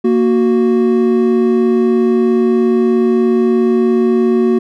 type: tone pair together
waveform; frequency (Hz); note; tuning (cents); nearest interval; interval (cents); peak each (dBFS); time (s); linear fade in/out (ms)
triangle; 233.1 / 370; A#3 / F#4; 0 / 0; minor sixth; 800; -10; 0.04-4.59; 10
effects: none